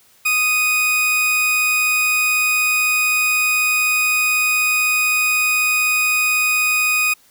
45% pulse tone pair together, 1244.5 / 2489 Hz, D#6 / D#7, 0 / 0 cents, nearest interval octave, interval 1200 cents, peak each -26 / -15 dBFS, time 0.25-7.14 s, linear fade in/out 10 ms, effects white hiss -53 dBFS RMS until 7.3 s

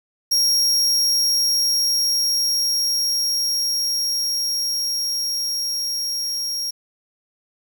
40% pulse tone with level ramp, 5588 Hz, F8, in tune, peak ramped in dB -14 to -22 dBFS, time 0.31-6.71 s, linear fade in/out 10 ms, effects 8-bit

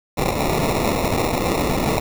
white noise with sample-and-hold, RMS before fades -20 dBFS, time 0.17-2 s, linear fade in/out 10 ms, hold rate 1575 Hz, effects none

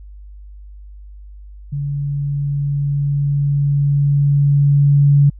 sine tone with level ramp, 142.4 Hz, C#3, 47 cents sharp, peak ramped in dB -19 to -7 dBFS, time 1.72-5.3 s, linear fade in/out 10 ms, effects added 50 Hz sine -34 dBFS peak until 5.39 s

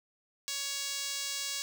5% pulse tone with band-pass filter, 558 Hz, C#5, 11 cents sharp, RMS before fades -36 dBFS, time 0.48-1.62 s, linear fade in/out 0 ms, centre 8800 Hz, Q 0.53, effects none

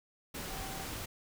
sine tone in noise, 772 Hz, G5, 27 cents flat, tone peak -46 dBFS, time 0.5-0.85 s, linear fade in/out 10 ms, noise pink, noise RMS -41 dBFS, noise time 0.34-1.06 s, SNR -8 dB, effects none

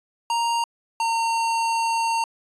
square tone pair in turn, 932.3 / 914.2 Hz, A#5 / A#5, 0 / -34 cents, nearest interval unison, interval 34 cents, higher first, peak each -21 dBFS, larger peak neither, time 0.3-0.64 / 1-2.24 s, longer second, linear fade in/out 2 ms, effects resampled to 22050 Hz

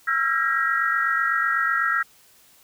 sine tone cluster, 1327 / 1375 / 1629 / 1896 Hz, E6 / F6 / G#6 / A#6, +11 / -27 / -34 / +29 cents, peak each -25 dBFS, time 0.07-2.03 s, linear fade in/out 10 ms, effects white hiss -55 dBFS RMS until 2.63 s

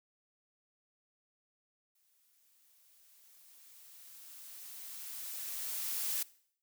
blue noise with exponential growth, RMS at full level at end -34 dBFS, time 1.95-6.23 s, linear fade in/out 5 ms, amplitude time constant 930 ms, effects noise-tail reverb RT60 0.6 s tail -20 dB re dry

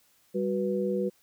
sine tone cluster, 196.6 / 371 / 490 Hz, G3 / F#4 / B4, +5 / +5 / -14 cents, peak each -30 dBFS, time 0.34-1.1 s, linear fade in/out 20 ms, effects white hiss -65 dBFS RMS until 1.22 s

